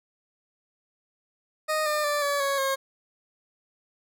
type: tone with pitch steps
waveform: 20% pulse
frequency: 620 / 603 / 586.6 / 570.5 / 554.9 / 539.7 Hz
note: D#5 / D5 / D5 / C#5 / C#5 / C#5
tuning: -6 / +46 / -2 / +50 / +2 / -46 cents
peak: -19 dBFS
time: 1.68-2.76 s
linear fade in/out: 20 ms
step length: 180 ms
effects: none